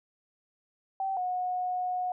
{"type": "tone pair in turn", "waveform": "sine", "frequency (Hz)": [772, 728.6], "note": ["G5", "F#5"], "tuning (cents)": [-27, -27], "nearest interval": "minor second", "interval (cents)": 100, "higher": "first", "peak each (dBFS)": -28, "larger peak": "neither", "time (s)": [[1, 1.17], [1.17, 2.12]], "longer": "second", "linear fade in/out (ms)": 2, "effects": []}